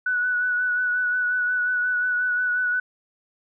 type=tone with vibrato; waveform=sine; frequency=1480 Hz; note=F#6; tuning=in tune; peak=-20 dBFS; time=0.06-2.8 s; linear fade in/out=5 ms; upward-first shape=sine; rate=5.6 Hz; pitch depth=23 cents each way; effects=none